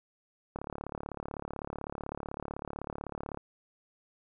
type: click train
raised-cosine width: 1 ms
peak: -23 dBFS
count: 102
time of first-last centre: 0.56-3.373 s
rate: 35.9 Hz
effects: none